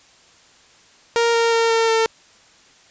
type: tone with pitch steps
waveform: sawtooth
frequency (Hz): 466.2 / 462.2 / 458.2 / 454.2 / 450.3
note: A#4 / A#4 / A#4 / A#4 / A4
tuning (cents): 0 / -15 / -30 / -45 / +40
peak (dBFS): -11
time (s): 1.16-2.06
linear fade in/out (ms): 0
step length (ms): 180
effects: white hiss -51 dBFS RMS until 2.9 s + resampled to 16000 Hz

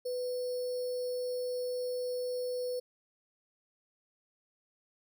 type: tone with sample-and-hold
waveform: sine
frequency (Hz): 498.1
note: B4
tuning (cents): +15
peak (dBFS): -32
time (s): 0.05-2.8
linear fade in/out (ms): 10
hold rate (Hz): 4900
effects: none

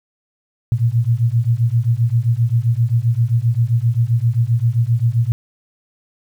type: beating tone pair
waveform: sine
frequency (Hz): 113.3 / 120.9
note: A#2 / B2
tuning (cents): -49 / -36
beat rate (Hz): 7.6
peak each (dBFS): -16 / -16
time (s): 0.72-5.32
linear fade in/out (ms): 0
effects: 8-bit

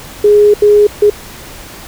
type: tone bursts at uneven times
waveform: sine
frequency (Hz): 415.3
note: G#4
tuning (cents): 0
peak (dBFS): -3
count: 3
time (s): 0.24-0.54 / 0.62-0.87 / 1.02-1.1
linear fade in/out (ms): 5
effects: pink hiss -31 dBFS RMS until 1.87 s

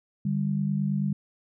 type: tone pair together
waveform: sine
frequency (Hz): 148.44 / 197.7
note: D3 / G3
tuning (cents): +19 / +15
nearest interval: perfect fourth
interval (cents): 496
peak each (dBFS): -27 / -26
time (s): 0.25-1.13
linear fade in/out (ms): 5
effects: none

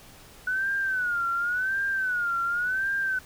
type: tone with vibrato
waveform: sine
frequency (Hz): 1480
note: F#6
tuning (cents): 0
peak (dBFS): -24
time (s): 0.47-3.19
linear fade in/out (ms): 5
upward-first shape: sine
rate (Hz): 0.91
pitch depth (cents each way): 130
effects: pink hiss -50 dBFS RMS until 3.25 s

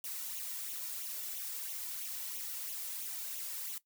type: noise with flanger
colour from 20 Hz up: blue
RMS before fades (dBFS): -41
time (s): 0.04-3.78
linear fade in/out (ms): 2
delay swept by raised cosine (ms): 0.3 to 2.2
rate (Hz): 3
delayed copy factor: +0.65
effects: noise-tail reverb RT60 0.1 s tail -17 dB re dry

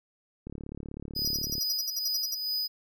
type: click train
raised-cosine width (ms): 3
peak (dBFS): -26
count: 41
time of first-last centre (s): 0.47-1.581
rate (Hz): 36
type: tone with tremolo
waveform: square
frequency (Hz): 4978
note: D#8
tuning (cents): 0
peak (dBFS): -28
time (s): 1.15-2.68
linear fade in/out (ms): 20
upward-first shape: sine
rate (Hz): 2.3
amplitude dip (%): 50
type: tone bursts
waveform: sawtooth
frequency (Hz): 5750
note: F8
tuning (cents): +50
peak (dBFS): -27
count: 13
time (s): 1.25-2.348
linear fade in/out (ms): 5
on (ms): 30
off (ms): 59
effects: none

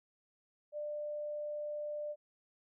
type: tone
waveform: sine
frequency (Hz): 595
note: D5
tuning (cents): +22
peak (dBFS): -37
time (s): 0.72-2.16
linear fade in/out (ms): 50
effects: none

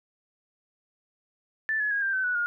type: tone with pitch steps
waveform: sine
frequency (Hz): 1760 / 1699.1 / 1640.2 / 1583.5 / 1528.6 / 1475.7 / 1424.6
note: A6 / G#6 / G#6 / G6 / G6 / F#6 / F6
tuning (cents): 0 / +39 / -22 / +17 / -44 / -5 / +34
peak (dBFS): -24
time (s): 1.69-2.46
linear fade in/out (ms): 0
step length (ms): 110
effects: none

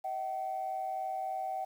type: tone pair together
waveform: sine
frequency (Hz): 638.5 / 762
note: D#5 / G5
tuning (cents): +45 / -49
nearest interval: minor third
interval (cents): 306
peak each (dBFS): -40 / -33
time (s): 0.04-1.65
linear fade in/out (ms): 10
effects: tanh soft clip ceiling -27 dBFS + 10-bit

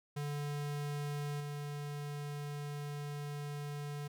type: tone with level steps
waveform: square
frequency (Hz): 145.6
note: D3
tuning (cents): -15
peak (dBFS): -37 / -40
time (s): 0.16-4.08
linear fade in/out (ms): 10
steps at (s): 1.4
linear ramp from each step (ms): 5
effects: none

